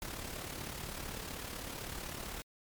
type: noise with amplitude modulation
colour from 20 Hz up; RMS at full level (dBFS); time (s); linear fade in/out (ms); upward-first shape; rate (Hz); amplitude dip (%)
pink; -40; 0.02-2.42; 0; sine; 35.8; 55
effects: MP3 96 kbps